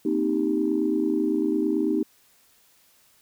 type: chord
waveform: sine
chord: C minor seventh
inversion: third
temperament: equal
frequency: 233.1 / 261.6 / 311.1 / 392 Hz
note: Bb3 / C4 / Eb4 / G4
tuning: 0 / 0 / 0 / 0 cents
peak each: -29 / -28 / -23 / -27 dBFS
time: 0.05-2.03 s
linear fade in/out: 5 ms
effects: tanh soft clip ceiling -11 dBFS + white hiss -60 dBFS RMS until 3.21 s